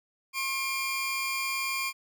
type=tone pair together; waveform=sawtooth; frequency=1077 / 2387 Hz; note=C6 / D7; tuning=+50 / +28 cents; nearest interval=octave + major second; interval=1378 cents; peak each=-30 / -27 dBFS; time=0.33-1.93 s; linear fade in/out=50 ms; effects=none